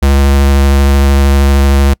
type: tone with vibrato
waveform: square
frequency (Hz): 69.3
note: C#2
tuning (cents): 0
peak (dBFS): -6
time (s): 0.02-1.94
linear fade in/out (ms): 10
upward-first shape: sine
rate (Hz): 13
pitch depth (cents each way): 15
effects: noise-tail reverb RT60 0.1 s tail -26 dB re dry